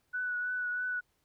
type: tone with vibrato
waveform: sine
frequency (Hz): 1480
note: F#6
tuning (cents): 0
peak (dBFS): -31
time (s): 0.13-1.01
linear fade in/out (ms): 20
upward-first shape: triangle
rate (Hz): 3.1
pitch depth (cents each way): 23
effects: pink hiss -75 dBFS RMS until 1.24 s